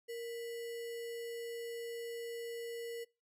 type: tone with sample-and-hold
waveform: sine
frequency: 466.2 Hz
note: A#4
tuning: in tune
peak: -39 dBFS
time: 0.08-3.05 s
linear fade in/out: 20 ms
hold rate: 2450 Hz
effects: noise-tail reverb RT60 0.3 s tail -25 dB re dry + MP3 64 kbps